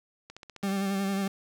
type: click train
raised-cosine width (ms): 0.2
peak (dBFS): -27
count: 7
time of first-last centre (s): 0.3-0.695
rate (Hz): 15.2
type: tone with vibrato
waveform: 40% pulse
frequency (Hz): 196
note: G3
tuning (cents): 0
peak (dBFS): -26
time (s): 0.63-1.28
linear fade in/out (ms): 5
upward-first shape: sine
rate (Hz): 11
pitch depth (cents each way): 30
effects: none